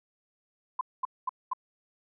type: tone bursts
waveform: sine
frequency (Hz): 1021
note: C6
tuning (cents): -43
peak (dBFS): -26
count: 4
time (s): 0.79-1.534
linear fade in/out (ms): 5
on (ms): 21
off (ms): 220
effects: none